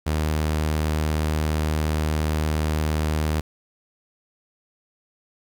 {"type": "tone", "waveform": "sawtooth", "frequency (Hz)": 77.2, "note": "D#2", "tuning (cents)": -13, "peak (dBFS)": -17, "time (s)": [0.06, 3.41], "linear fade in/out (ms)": 10, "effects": ["9-bit"]}